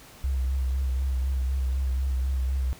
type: tone with vibrato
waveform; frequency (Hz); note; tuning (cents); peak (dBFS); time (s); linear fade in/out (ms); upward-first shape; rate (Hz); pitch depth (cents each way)
sine; 65.5; C2; +2; -23; 0.24-2.73; 0; sine; 4; 42
effects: pink hiss -49 dBFS RMS until 2.79 s